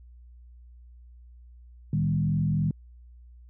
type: tone with frequency modulation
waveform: sine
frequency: 155.56 Hz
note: D#3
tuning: in tune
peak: -22 dBFS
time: 1.93-2.71 s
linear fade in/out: 2 ms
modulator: 43.7 Hz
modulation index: 1
effects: added 60 Hz sine -47 dBFS peak until 3.49 s